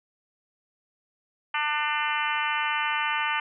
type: harmonic tone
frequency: 298.8 Hz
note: D4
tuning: 30 cents sharp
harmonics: 3 / 4 / 5 / 6 / 7 / 8 / 9 / 10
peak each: -30 / -31 / -32 / -33 / -33 / -34 / -35 / -35 dBFS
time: 1.54-3.4 s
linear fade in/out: 5 ms
effects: none